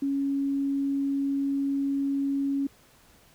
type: tone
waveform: sine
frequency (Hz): 277.2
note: C#4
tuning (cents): 0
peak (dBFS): -24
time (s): 0.02-2.67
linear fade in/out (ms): 5
effects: pink hiss -58 dBFS RMS until 3.34 s